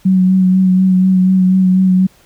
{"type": "tone with vibrato", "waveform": "sine", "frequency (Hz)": 186.4, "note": "F#3", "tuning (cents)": 13, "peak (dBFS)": -7, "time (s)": [0.05, 2.07], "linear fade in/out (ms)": 10, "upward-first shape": "sine", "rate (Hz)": 4.1, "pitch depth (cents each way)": 22, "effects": ["pink hiss -49 dBFS RMS until 2.25 s"]}